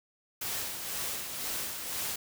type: noise with tremolo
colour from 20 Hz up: white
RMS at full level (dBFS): -34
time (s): 0.41-2.16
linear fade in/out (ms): 5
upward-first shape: sine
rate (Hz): 2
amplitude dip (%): 45
effects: none